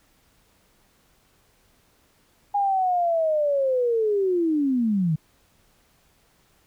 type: linear sweep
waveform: sine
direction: down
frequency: 820 to 148.4 Hz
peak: -19 dBFS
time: 2.54-5.16 s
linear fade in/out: 10 ms
effects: pink hiss -62 dBFS RMS until 6.66 s